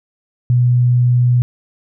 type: tone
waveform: sine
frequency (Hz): 123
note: B2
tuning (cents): -7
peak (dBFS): -9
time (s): 0.5-1.42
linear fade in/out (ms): 0
effects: none